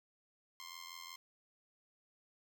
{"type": "tone with amplitude modulation", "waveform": "10% pulse", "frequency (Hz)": 1055, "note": "C6", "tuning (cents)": 14, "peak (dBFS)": -36, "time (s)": [0.6, 1.16], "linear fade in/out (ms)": 0, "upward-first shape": "sine", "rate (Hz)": 85.5, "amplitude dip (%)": 80, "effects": []}